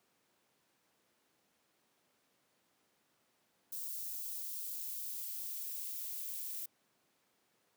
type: noise with high-pass filter sweep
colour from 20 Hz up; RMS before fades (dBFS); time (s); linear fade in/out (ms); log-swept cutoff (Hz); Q
violet; -42; 3.72-6.66; 5; 4200 to 1700; 0.79
effects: pink hiss -75 dBFS RMS until 7.76 s + high-pass 200 Hz 12 dB/octave